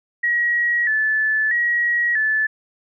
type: tone with vibrato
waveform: sine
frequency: 1821 Hz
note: A#6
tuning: 41 cents flat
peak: -16 dBFS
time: 0.23-2.47 s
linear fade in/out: 10 ms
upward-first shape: square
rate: 0.78 Hz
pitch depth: 78 cents each way
effects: none